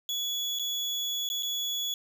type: tone with dropouts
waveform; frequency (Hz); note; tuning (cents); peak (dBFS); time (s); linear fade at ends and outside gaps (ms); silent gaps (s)
35% pulse; 3390; G#7; +35; -27; 0.09-1.94; 1; 0.588-0.595 / 1.29-1.3 / 1.425-1.431
effects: none